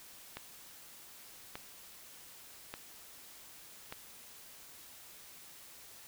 click train, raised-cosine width 0.3 ms, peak -25 dBFS, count 4, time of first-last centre 0.37-3.925 s, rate 0.844 Hz, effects white hiss -54 dBFS RMS until 6.07 s

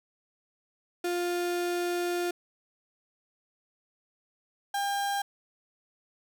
35% pulse tone pair in turn, 351.2 / 801.7 Hz, F4 / G5, +10 / +39 cents, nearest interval octave + major second, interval 1429 cents, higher second, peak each -26 dBFS, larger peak neither, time 1.04-2.31 / 4.74-5.22 s, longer first, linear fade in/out 5 ms, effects none

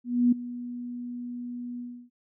sine tone with ADSR envelope, 243.4 Hz, B3, 25 cents flat, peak -16 dBFS, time 0.04-2.1 s, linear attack 280 ms, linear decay 9 ms, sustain -17 dB, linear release 310 ms, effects none

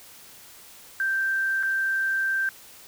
sine tone with dropouts, 1568 Hz, G6, in tune, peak -22 dBFS, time 1-2.49 s, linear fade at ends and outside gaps 1 ms, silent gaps 1.628-1.633 s, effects white hiss -48 dBFS RMS until 2.87 s

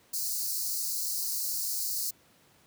white high-pass noise, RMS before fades -32 dBFS, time 0.13-2.11 s, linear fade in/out 10 ms, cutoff 4200 Hz, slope 96 dB/octave, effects pink hiss -62 dBFS RMS until 2.66 s + high-pass 100 Hz 12 dB/octave

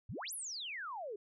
sine exponential two-way sweep, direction up then down, 80.5 to 11840 to 387.7 Hz, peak -40 dBFS, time 0.09-1.16 s, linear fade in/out 5 ms, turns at 0.33 s, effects none

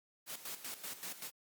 white noise with tremolo, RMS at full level -43 dBFS, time 0.26-1.31 s, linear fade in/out 50 ms, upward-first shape square, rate 5.2 Hz, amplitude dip 70%, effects high-pass 150 Hz 12 dB/octave + Opus 48 kbps

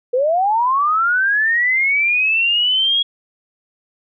sine linear sweep, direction up, 476.3 to 3322 Hz, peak -13 dBFS, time 0.13-3.03 s, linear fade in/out 10 ms, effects none

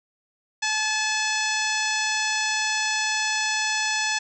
harmonic tone with a mistuned harmonic, 862 Hz, A5, 36 cents flat, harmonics 1 / 2 / 3 / 4 / 5 / 6 / 7 / 8 / 9, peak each -30 / -27 / -29 / -33 / -33 / -32 / -32 / -36 / -36 dBFS, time 0.62-4.19 s, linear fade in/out 10 ms, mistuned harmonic 8, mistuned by +19 cents, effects none

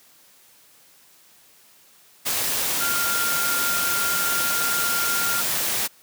sine tone in noise, 1396.9 Hz, F6, in tune, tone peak -25 dBFS, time 2.8-5.42 s, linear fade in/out 20 ms, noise white, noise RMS -24 dBFS, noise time 2.25-5.88 s, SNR -4 dB, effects white hiss -54 dBFS RMS until 6.02 s + high-pass 100 Hz 12 dB/octave

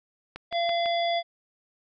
click train, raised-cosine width 0.3 ms, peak -21 dBFS, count 4, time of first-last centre 0.36-0.859 s, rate 6.01 Hz
harmonic tone, 684 Hz, F5, 36 cents flat, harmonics 1 / 3 / 5 / 7, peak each -24 / -34 / -32 / -40 dBFS, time 0.51-1.23 s, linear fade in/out 50 ms
effects none

